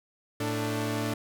sawtooth tone cluster, 111.1 / 222 / 294 Hz, A2 / A3 / D4, +17 / +16 / +2 cents, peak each -28 dBFS, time 0.4-1.14 s, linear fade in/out 5 ms, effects none

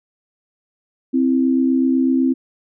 sine tone pair together, 261.6 / 329.6 Hz, C4 / E4, 0 / 0 cents, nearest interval major third, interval 400 cents, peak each -14 / -20 dBFS, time 1.13-2.34 s, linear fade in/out 20 ms, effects none

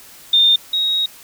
sine tone pair in turn, 3624 / 3781 Hz, A#7 / A#7, -50 / +24 cents, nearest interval minor second, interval 74 cents, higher second, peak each -9 / -15 dBFS, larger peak first, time 0.33-0.56 / 0.73-1.06 s, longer second, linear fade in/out 5 ms, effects white hiss -42 dBFS RMS until 1.23 s

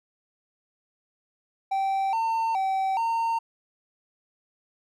triangle tone with pitch steps, 777 / 904 / 769 / 915 Hz, G5 / A5 / G5 / A#5, -16 / +47 / -33 / -32 cents, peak -21 dBFS, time 1.71-3.39 s, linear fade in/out 10 ms, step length 420 ms, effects none

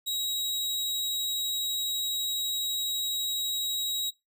sawtooth tone, 3828 Hz, A#7, 45 cents sharp, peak -25 dBFS, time 0.06-4.11 s, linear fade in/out 20 ms, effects noise-tail reverb RT60 0.2 s tail -21 dB re dry

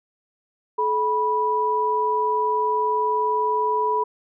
sine tone pair together, 429.9 / 980.3 Hz, A4 / B5, -40 / -13 cents, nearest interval octave + major second, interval 1427 cents, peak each -24 / -20 dBFS, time 0.78-4.04 s, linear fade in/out 10 ms, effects none

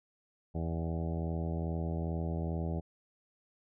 harmonic tone with a mistuned harmonic, 82.41 Hz, E2, in tune, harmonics 1 / 2 / 3 / 4 / 5 / 6 / 7 / 8 / 9 / 10, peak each -35 / -36 / -44 / -44 / -45 / -50 / -47 / -49 / -49 / -55 dBFS, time 0.54-2.81 s, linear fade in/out 20 ms, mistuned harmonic 8, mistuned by -35 cents, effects none

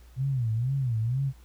sine tone with vibrato, 123.47 Hz, B2, in tune, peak -24 dBFS, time 0.16-1.33 s, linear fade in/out 50 ms, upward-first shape sine, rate 2.1 Hz, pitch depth 200 cents each way, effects added 60 Hz sine -49 dBFS peak until 1.44 s + pink hiss -61 dBFS RMS until 1.44 s

